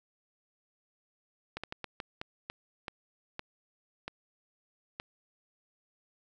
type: slowing click train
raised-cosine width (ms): 0.3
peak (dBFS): -21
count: 11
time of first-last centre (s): 1.57-4.999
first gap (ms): 66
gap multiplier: 1.34
effects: none